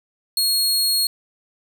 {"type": "tone", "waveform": "sawtooth", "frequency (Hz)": 4300, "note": "C8", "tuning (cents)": 47, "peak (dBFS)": -14, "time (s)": [0.37, 1.07], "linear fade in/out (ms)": 2, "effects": []}